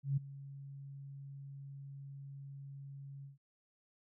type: tone with ADSR envelope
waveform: sine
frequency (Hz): 138.7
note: C#3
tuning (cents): +1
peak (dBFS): -28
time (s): 0.03-3.38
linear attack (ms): 140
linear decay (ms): 12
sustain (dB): -18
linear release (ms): 140
effects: none